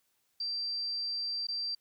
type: tone with dropouts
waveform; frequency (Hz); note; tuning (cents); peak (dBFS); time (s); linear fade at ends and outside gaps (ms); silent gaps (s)
sine; 4700; D8; +1; -32; 0.4-1.75; 5; 1.47-1.485
effects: white hiss -75 dBFS RMS until 1.8 s